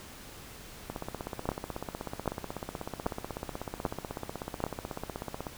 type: two click trains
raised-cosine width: 1 ms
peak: -13 / -21 dBFS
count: 5 / 75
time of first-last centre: 1.49-4.64 / 0.9-5.468 s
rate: 1.27 / 16.2 Hz
effects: pink hiss -48 dBFS RMS until 5.57 s